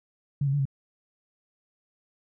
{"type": "tone with pitch steps", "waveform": "sine", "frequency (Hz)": [142, 136.5, 144.1, 136.3], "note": ["C#3", "C#3", "D3", "C#3"], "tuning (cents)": [42, -26, -33, -29], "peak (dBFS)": -22, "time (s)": [0.41, 0.654], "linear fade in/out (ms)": 5, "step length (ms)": 61, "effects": []}